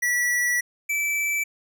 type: tone pair in turn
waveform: square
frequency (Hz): 1948 / 2317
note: B6 / D7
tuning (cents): -24 / -24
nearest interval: minor third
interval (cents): 300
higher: second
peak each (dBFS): -21 / -23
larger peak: first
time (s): 0.02-0.61 / 0.89-1.44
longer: first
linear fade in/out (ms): 10
effects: none